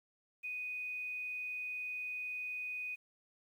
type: tone with quantisation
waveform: sine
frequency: 2489 Hz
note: D#7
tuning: in tune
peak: -38 dBFS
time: 0.43-2.96 s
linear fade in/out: 20 ms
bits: 11
effects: none